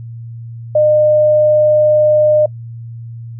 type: tone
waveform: sine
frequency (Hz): 607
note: D#5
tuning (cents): -43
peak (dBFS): -7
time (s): 0.75-2.46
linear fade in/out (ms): 5
effects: noise-tail reverb RT60 0.1 s tail -24 dB re dry + added 116 Hz sine -26 dBFS peak until 3.39 s